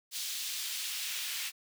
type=noise with high-pass filter sweep; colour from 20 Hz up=pink; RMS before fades=-37 dBFS; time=0.11-1.52 s; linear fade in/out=50 ms; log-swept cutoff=3800 to 2500 Hz; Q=1.2; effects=none